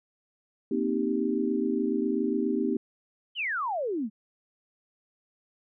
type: chord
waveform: sine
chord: C minor seventh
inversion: third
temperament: equal with one note detuned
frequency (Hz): 234.3 / 261.6 / 311.1 / 392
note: Bb3 / C4 / Eb4 / G4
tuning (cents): +9 / 0 / 0 / 0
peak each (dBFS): -30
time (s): 0.71-2.77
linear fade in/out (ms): 5
type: exponential sweep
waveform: sine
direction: down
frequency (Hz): 3174 to 199.1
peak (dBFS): -27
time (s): 3.35-4.1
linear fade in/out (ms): 50
effects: none